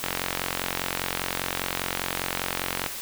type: click train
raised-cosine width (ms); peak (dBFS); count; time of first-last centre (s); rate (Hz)
0.3; -9; 128; 0.04-2.862; 45
effects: white hiss -35 dBFS RMS until 3.01 s